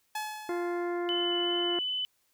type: tone with exponential decay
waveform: sawtooth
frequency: 855 Hz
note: A5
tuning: 50 cents flat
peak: -27 dBFS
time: 0.15-1.21 s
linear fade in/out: 5 ms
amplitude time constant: 230 ms
type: harmonic tone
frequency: 349.2 Hz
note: F4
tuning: in tune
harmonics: 1 / 2 / 3 / 4 / 5 / 6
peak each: -30 / -38 / -42 / -44 / -46 / -48 dBFS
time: 0.49-1.79 s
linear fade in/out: 2 ms
type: tone with vibrato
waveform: sine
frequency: 3000 Hz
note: F#7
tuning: 23 cents sharp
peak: -29 dBFS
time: 1.09-2.05 s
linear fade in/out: 0 ms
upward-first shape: sine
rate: 2.6 Hz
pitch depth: 8 cents each way
effects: white hiss -72 dBFS RMS until 2.33 s